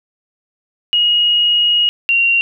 sine tone pair in turn, 2884 / 2758 Hz, F#7 / F7, -45 / -22 cents, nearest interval minor second, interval 77 cents, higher first, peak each -10 dBFS, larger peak neither, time 0.93-1.89 / 2.09-2.41 s, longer first, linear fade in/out 0 ms, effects none

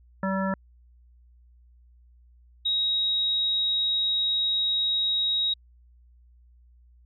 harmonic tone, 192 Hz, G3, 36 cents flat, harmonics 1 / 3 / 5 / 7 / 9, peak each -26 / -31 / -33 / -34 / -36 dBFS, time 0.23-0.54 s, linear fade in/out 2 ms
sine tone, 3798 Hz, A#7, 32 cents sharp, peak -22 dBFS, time 2.65-5.54 s, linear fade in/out 10 ms
effects added 60 Hz sine -53 dBFS peak until 7.05 s

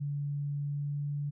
sine tone with pitch glide, 143.7 to 144.62 Hz, D3 to D3, -37 to -26 cents, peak -31 dBFS, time 0-1.31 s, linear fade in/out 20 ms, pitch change +11 cents, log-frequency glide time 0.56-1.07 s, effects none

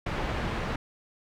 pink low-pass noise, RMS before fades -31 dBFS, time 0.06-0.76 s, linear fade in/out 5 ms, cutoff 2400 Hz, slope 12 dB/octave, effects none

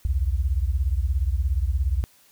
sine beating tone pair, 61 / 78 Hz, B1 / D#2, -21 / +5 cents, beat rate 17 Hz, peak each -22 / -24 dBFS, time 0.05-2.04 s, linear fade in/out 0 ms, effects white hiss -57 dBFS RMS until 2.31 s

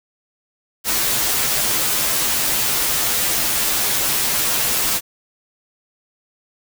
white noise with comb filter, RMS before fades -19 dBFS, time 0.84-5.01 s, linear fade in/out 50 ms, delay 11 ms, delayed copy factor -0.8, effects none

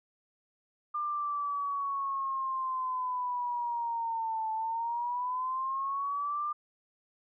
sine linear two-way sweep, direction down then up, 1200 to 876 to 1200 Hz, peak -30 dBFS, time 0.94-6.53 s, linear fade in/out 10 ms, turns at 4.52 s, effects none

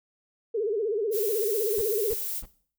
sine tone with vibrato, 430 Hz, A4, 40 cents flat, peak -24 dBFS, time 0.54-2.14 s, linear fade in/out 10 ms, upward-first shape sine, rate 16 Hz, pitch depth 140 cents each way
violet noise, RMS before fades -32 dBFS, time 1.11-2.43 s, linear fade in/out 50 ms
brown noise bursts, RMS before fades -39 dBFS, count 3, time 1.78-2.456 s, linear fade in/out 2 ms, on 32 ms, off 290 ms
effects noise-tail reverb RT60 0.5 s tail -17 dB re dry

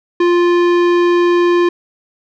sine tone with tanh clipping, 349.2 Hz, F4, in tune, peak -11 dBFS, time 0.2-1.69 s, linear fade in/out 5 ms, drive 17 dB, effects none

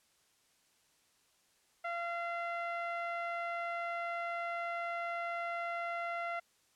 sawtooth tone with low-pass filter, 686 Hz, F5, 31 cents flat, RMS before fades -38 dBFS, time 1.84-6.4 s, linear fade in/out 10 ms, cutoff 1900 Hz, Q 2.4, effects white hiss -71 dBFS RMS until 6.75 s + low-pass 10000 Hz 12 dB/octave

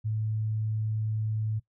sine tone, 108.8 Hz, A2, 19 cents flat, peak -27 dBFS, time 0.04-1.6 s, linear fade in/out 20 ms, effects noise-tail reverb RT60 0.1 s tail -18 dB re dry

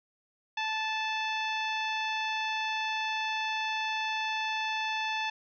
harmonic tone, 875 Hz, A5, 10 cents flat, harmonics 1 / 2 / 3 / 4 / 5 / 6 / 7, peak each -33 / -36 / -35 / -38 / -47 / -49 / -53 dBFS, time 0.57-5.3 s, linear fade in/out 5 ms, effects none

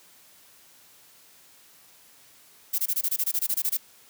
violet noise bursts, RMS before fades -25 dBFS, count 14, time 2.73-3.773 s, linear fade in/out 10 ms, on 55 ms, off 21 ms, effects white hiss -55 dBFS RMS until 4.09 s + high-pass 80 Hz 12 dB/octave

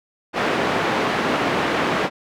pink band-pass noise, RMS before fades -21 dBFS, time 0.33-2.1 s, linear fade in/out 50 ms, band 250 to 2300 Hz, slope 12 dB/octave, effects none

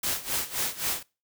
white noise with tremolo, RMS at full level -27 dBFS, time 0.03-1.03 s, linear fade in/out 5 ms, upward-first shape sine, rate 3.8 Hz, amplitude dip 85%, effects noise-tail reverb RT60 0.3 s tail -23 dB re dry

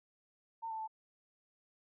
sine tone with pitch steps, 908 / 884 / 878 Hz, A#5 / A5 / A5, -46 / +8 / -4 cents, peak -38 dBFS, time 0.62-0.878 s, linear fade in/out 20 ms, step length 86 ms, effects none

